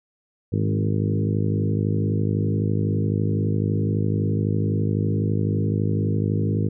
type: harmonic tone with a mistuned harmonic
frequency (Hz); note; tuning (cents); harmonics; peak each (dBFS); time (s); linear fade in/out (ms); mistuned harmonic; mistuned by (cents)
51.91; G#1; 0; 2 / 3 / 4 / 5 / 6 / 7 / 8 / 9; -22 / -26 / -28 / -30 / -32 / -33 / -34 / -35; 0.52-6.69; 10; 3; +25
effects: none